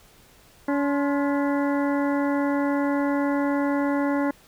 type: harmonic tone with a mistuned harmonic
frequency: 283.6 Hz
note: C#4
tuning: 40 cents sharp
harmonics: 1 / 2 / 3 / 4 / 5 / 6 / 7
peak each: -22 / -28 / -32 / -34 / -36 / -38 / -39 dBFS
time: 0.68-4.31 s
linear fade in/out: 5 ms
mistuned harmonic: 4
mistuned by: -120 cents
effects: pink hiss -54 dBFS RMS until 4.47 s